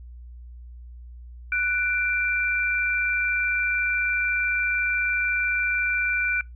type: tone pair together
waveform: sine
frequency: 1483 / 2357 Hz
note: F#6 / D7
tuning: +4 / +6 cents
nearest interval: minor sixth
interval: 802 cents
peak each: -24 dBFS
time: 1.52-6.41 s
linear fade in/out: 2 ms
effects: noise-tail reverb RT60 0.2 s tail -25 dB re dry + added 60 Hz sine -39 dBFS peak until 6.55 s